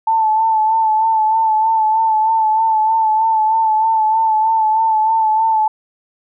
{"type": "tone with vibrato", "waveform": "sine", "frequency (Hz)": 880, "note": "A5", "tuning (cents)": 0, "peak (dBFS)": -11, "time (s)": [0.07, 5.68], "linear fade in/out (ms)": 5, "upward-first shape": "sine", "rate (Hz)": 3.2, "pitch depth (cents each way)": 34, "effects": []}